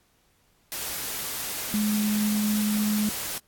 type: tone in noise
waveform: sine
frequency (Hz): 210.7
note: G#3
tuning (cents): +25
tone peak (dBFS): -22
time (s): 1.74-3.09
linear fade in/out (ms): 0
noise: white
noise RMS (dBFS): -32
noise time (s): 0.72-3.38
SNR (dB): +7
effects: pink hiss -65 dBFS RMS until 3.47 s + AAC 64 kbps